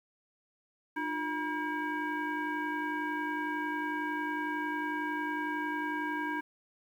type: tone with frequency modulation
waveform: sine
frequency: 957 Hz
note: A#5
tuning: 45 cents sharp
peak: -31 dBFS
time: 0.96-6.41 s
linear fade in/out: 10 ms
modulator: 655 Hz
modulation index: 1.4
effects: 10-bit